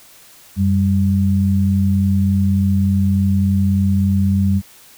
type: tone pair together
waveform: sine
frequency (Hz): 92.58 / 196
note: F#2 / G3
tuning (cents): +2 / 0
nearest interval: octave + minor second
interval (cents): 1298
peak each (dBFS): -15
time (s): 0.56-4.62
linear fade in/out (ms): 50
effects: white hiss -45 dBFS RMS until 4.97 s